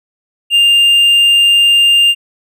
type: tone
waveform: triangle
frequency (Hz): 2801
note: F7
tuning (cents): +4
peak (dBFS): -4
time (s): 0.5-2.15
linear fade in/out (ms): 50
effects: none